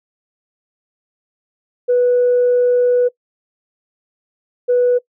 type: tone pair in turn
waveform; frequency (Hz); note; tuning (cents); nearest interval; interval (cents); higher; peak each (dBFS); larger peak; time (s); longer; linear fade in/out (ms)
sine; 491.6 / 491.6; B4 / B4; -8 / -8; unison; 0; neither; -9; neither; 1.88-3.09 / 4.68-4.99; first; 20
effects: noise-tail reverb RT60 0.1 s tail -21 dB re dry + tanh soft clip ceiling -7 dBFS